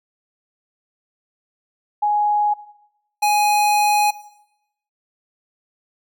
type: tone pair in turn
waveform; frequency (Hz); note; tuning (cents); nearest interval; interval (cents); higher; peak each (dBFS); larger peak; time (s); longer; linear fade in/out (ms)
sine / square; 833 / 833; G#5 / G#5; +5 / +5; unison; 0; neither; -15; neither; 2.02-2.54 / 3.22-4.11; second; 10
effects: noise-tail reverb RT60 0.8 s tail -17 dB re dry